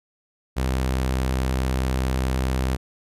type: tone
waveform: sawtooth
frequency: 64.7 Hz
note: C2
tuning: 19 cents flat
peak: -17 dBFS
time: 0.56-2.77 s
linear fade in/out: 20 ms
effects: resampled to 32000 Hz